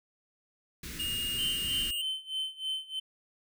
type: band-stop noise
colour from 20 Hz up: pink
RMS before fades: -41 dBFS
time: 0.83-1.91 s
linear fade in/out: 5 ms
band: 380 to 1500 Hz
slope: 24 dB/octave
type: tone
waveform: square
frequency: 2843 Hz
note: F7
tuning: 30 cents sharp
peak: -32 dBFS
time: 0.99-2.02 s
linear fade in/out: 10 ms
type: tone with tremolo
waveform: triangle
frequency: 3073 Hz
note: G7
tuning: 35 cents flat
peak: -28 dBFS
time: 1.38-3 s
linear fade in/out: 10 ms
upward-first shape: sine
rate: 3.2 Hz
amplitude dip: 90%
effects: none